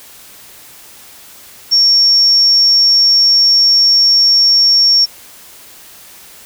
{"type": "tone", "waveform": "sine", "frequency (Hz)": 5500, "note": "F8", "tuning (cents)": -27, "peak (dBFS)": -6, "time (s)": [1.71, 5.06], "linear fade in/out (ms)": 20, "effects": ["white hiss -38 dBFS RMS until 6.45 s"]}